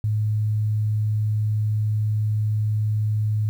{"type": "tone", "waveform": "sine", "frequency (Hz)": 106.9, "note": "A2", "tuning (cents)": -49, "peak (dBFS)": -19, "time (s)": [0.04, 3.49], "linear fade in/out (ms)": 0, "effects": ["9-bit"]}